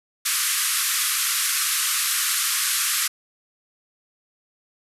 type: band-pass noise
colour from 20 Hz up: white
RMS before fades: -23 dBFS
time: 0.25-3.08 s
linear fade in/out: 10 ms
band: 1100 to 13000 Hz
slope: 96 dB/octave
effects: none